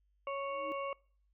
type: harmonic tone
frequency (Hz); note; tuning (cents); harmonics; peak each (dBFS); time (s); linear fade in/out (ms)
554.4; C#5; 0; 1 / 2 / 4 / 5; -38 / -39 / -48 / -49; 0.27-0.93; 2
type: tone with exponential growth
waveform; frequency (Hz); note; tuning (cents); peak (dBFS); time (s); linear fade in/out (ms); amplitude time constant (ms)
sine; 311.5; D#4; +2; -40; 0.39-0.72; 0; 70
effects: noise-tail reverb RT60 0.5 s tail -25 dB re dry + added 50 Hz sine -70 dBFS peak until 1.33 s